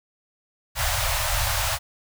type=band-stop noise; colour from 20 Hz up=pink; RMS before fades=-24 dBFS; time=0.75-1.79 s; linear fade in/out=50 ms; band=120 to 550 Hz; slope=96 dB/octave; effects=none